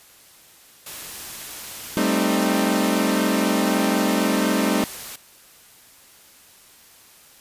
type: noise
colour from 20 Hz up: white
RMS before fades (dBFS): -35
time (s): 0.86-5.16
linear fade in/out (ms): 5
type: chord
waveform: sawtooth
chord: A half-diminished seventh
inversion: third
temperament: equal with one note detuned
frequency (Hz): 196 / 220 / 261.6 / 307.2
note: G3 / A3 / C4 / Eb4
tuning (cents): 0 / 0 / 0 / -22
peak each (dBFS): -20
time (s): 1.97-4.84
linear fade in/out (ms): 0
effects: white hiss -50 dBFS RMS until 7.4 s + resampled to 32000 Hz